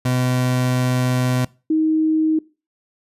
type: tone pair in turn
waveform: 30% pulse / sine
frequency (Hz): 126.4 / 314.7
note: B2 / D#4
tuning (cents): +41 / +20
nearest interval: octave + major third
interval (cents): 1579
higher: second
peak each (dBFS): -14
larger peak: neither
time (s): 0.05-1.45 / 1.7-2.39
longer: first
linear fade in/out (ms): 5
effects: noise-tail reverb RT60 0.3 s tail -21 dB re dry + resampled to 32000 Hz